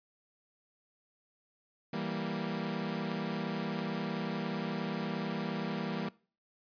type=chord; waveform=sawtooth; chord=E diminished; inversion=none; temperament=equal; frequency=164.81 / 196 / 233.1 Hz; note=E3 / G3 / Bb3; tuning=0 / 0 / 0 cents; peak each=-35 / -34 / -34 dBFS; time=1.93-6.09 s; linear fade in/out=5 ms; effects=noise-tail reverb RT60 0.4 s tail -22 dB re dry + resampled to 11025 Hz